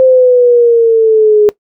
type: exponential sweep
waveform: sine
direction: down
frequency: 523.3 to 415.3 Hz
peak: -3 dBFS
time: 0-1.49 s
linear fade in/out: 0 ms
effects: noise-tail reverb RT60 0.1 s tail -19 dB re dry